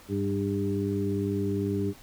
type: harmonic tone with a mistuned harmonic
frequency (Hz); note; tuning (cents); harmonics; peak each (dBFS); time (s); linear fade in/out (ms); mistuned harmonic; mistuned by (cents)
100; G2; +35; 1 / 2 / 3 / 4; -31 / -31 / -31 / -31; 0.08-1.94; 50; 2; -22
effects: pink hiss -52 dBFS RMS until 2.02 s